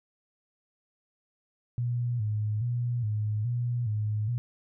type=tone with vibrato; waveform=sine; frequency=113.4 Hz; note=A#2; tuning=47 cents flat; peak=-26 dBFS; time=1.78-4.38 s; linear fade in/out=0 ms; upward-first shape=square; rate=1.2 Hz; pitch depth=110 cents each way; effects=none